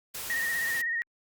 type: noise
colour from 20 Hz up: white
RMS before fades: -37 dBFS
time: 0.14-0.82 s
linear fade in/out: 10 ms
type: tone with vibrato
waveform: sine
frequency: 1864.7 Hz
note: A#6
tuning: in tune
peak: -27 dBFS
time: 0.3-1.02 s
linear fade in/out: 0 ms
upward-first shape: sine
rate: 16 Hz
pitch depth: 42 cents each way
effects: Opus 48 kbps